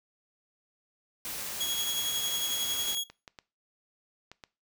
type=noise; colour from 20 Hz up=white; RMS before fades=-37 dBFS; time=1.25-2.95 s; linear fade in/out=0 ms
type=tone with tremolo; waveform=sawtooth; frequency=3322 Hz; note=G#7; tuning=in tune; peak=-25 dBFS; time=1.6-3.04 s; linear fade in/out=10 ms; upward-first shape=sine; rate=11 Hz; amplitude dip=40%
type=clicks; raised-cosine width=0.2 ms; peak=-28 dBFS; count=11; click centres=2.279 / 2.502 / 2.743 / 2.885 / 2.928 / 2.972 / 3.1 / 3.278 / 3.388 / 4.316 / 4.438 s
effects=noise-tail reverb RT60 0.3 s tail -20 dB re dry